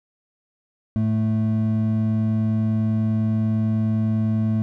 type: tone pair together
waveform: triangle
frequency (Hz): 109.65 / 219.3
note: A2 / A3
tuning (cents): -6 / -6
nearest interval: octave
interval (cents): 1200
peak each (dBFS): -19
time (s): 0.96-4.62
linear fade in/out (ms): 0
effects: none